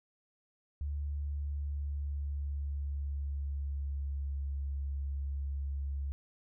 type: tone with pitch glide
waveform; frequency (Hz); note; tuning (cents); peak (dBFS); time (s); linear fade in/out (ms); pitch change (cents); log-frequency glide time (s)
sine; 72.4 to 69.61; D2 to C#2; -24 to +8; -33; 0.81-6.12; 0; -68; 0.97-4.42
effects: none